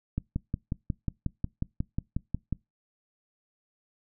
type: click train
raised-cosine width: 5 ms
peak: -16 dBFS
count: 14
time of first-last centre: 0.18-2.527 s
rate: 5.54 Hz
effects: noise-tail reverb RT60 0.2 s tail -24 dB re dry